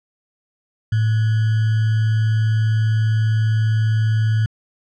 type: tone with sample-and-hold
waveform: sine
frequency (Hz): 110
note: A2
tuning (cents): 0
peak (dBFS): -14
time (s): 0.92-4.46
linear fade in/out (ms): 5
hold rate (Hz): 1575
effects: low-pass 4000 Hz 12 dB/octave